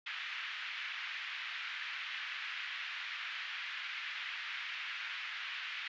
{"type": "band-pass noise", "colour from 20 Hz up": "pink", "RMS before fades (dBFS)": -42, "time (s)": [0.06, 5.88], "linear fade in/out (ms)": 5, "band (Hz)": [1600, 3200], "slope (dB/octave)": 24, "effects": ["resampled to 16000 Hz"]}